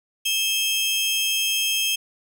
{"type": "tone pair together", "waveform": "sawtooth", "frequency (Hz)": [2609, 3201], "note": ["E7", "G7"], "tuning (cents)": [-18, 36], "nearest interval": "major third", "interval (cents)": 354, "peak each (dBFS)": [-22, -19], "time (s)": [0.25, 1.96], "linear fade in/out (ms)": 10, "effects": []}